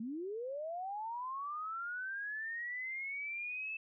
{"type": "linear sweep", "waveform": "sine", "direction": "up", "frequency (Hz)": [211.4, 2637], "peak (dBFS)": -38, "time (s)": [0, 3.77], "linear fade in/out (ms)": 5, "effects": []}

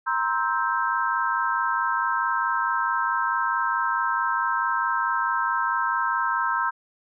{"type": "chord", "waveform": "sine", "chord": "C dominant seventh", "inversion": "third", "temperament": "just", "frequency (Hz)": [941.9, 1046.5, 1308.1, 1569.8], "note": ["Bb5", "C6", "E6", "G6"], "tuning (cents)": [18, 0, -14, 2], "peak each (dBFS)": -27, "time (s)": [0.06, 6.71], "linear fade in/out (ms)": 20, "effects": []}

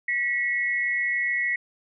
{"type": "tone pair together", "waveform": "sine", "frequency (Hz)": [1935, 2182], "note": ["B6", "C#7"], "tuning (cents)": [-36, -28], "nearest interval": "major second", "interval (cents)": 208, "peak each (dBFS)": [-24, -27], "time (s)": [0.08, 1.56], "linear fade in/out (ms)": 5, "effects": []}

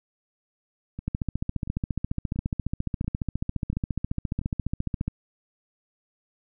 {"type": "two click trains", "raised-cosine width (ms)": 5, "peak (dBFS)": [-22, -14], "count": [6, 59], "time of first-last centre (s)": [[0.99, 4.415], [1.08, 5.08]], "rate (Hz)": [1.46, 14.5], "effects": []}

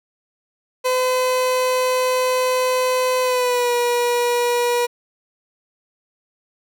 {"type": "tone with pitch glide", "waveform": "30% pulse", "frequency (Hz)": [509, 482.4], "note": ["C5", "B4"], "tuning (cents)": [-48, -41], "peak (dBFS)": -14, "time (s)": [0.84, 4.87], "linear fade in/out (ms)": 20, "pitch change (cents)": -93, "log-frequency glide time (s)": [3.22, 3.73], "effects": []}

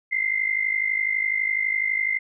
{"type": "tone pair together", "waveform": "sine", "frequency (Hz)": [2048, 2100], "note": ["C7", "C7"], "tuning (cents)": [-38, 6], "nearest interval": "unison", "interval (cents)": 44, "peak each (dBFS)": [-25, -23], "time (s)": [0.11, 2.19], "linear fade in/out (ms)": 20, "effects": []}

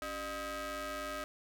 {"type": "ring-modulated tone", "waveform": "sawtooth", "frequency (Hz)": 329.6, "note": "E4", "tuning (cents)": 0, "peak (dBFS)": -31, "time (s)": [0.02, 1.24], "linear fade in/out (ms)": 0, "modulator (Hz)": 937, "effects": []}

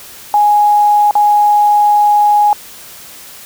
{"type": "tone with dropouts", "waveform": "sine", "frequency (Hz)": 830.6, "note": "G#5", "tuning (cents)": 0, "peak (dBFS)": -6, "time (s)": [0.34, 2.53], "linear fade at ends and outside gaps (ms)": 1, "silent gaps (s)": [1.11, 1.153], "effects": ["white hiss -34 dBFS RMS until 3.45 s"]}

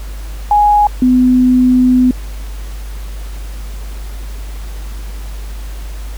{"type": "tone pair in turn", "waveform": "sine", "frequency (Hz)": [830.6, 252.4], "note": ["G#5", "B3"], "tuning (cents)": [0, 38], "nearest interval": "octave + major sixth", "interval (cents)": 2062, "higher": "first", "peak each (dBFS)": -6, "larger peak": "neither", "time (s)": [[0.51, 0.87], [1.02, 2.11]], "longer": "second", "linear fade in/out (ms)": 2, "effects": ["added 50 Hz sine -22 dBFS peak until 6.17 s", "pink hiss -37 dBFS RMS until 6.17 s"]}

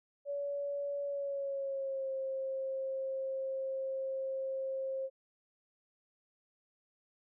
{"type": "tone with pitch glide", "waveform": "sine", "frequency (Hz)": [568, 533], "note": ["C#5", "C5"], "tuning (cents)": [42, 32], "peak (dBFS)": -34, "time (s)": [0.25, 5.1], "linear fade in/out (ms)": 50, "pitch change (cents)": -110, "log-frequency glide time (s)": [1.03, 2.11], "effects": []}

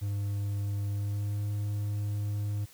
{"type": "tone with pitch glide", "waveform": "triangle", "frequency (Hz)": [101.2, 103.21], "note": ["G#2", "G#2"], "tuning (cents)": [-44, -10], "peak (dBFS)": -27, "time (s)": [0.01, 2.66], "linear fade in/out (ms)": 20, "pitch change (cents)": 34, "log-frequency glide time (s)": [0.89, 1.44], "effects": ["white hiss -56 dBFS RMS until 2.73 s"]}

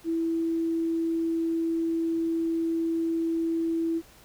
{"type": "tone", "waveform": "sine", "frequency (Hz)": 329.6, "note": "E4", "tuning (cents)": 0, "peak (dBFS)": -24, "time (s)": [0.04, 4.02], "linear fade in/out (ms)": 50, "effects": ["pink hiss -54 dBFS RMS until 4.24 s"]}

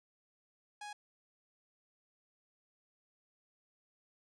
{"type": "tone", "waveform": "sawtooth", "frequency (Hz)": 830.6, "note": "G#5", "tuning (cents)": 0, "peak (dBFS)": -40, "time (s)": [0.81, 0.93], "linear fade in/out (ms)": 5, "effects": ["resampled to 22050 Hz"]}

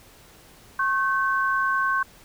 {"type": "tone pair together", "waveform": "sine", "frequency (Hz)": [1087, 1537.3], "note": ["C#6", "G6"], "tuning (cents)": [-34, -34], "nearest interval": "tritone", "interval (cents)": 600, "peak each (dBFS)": -23, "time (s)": [0.79, 2.03], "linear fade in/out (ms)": 5, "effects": ["pink hiss -51 dBFS RMS until 2.24 s"]}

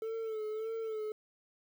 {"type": "tone with vibrato", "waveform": "triangle", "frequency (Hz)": 440, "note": "A4", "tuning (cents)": 0, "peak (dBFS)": -33, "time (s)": [0.02, 1.12], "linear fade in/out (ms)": 2, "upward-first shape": "sine", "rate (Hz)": 1.7, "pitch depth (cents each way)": 47, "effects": ["10-bit"]}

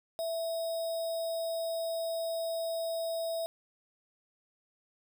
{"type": "tone with sample-and-hold", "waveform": "sine", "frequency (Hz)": 660, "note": "E5", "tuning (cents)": 2, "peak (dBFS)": -31, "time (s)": [0.19, 3.46], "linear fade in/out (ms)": 0, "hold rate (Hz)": 4410, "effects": []}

